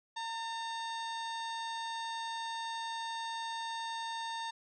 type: harmonic tone with a mistuned harmonic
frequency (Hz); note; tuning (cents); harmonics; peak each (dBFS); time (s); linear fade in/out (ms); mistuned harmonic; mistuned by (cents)
916; A#5; -31; 1 / 2 / 3 / 4 / 5 / 6 / 7 / 9; -38 / -45 / -54 / -44 / -51 / -58 / -55 / -58; 0.16-4.51; 10; 2; -36
effects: none